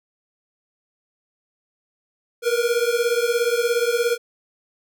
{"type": "beating tone pair", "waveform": "square", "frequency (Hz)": [466.2, 483.2], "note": ["A#4", "B4"], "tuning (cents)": [0, -38], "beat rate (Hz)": 17, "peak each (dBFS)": -22, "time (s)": [2.42, 4.18], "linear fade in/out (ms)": 50, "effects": []}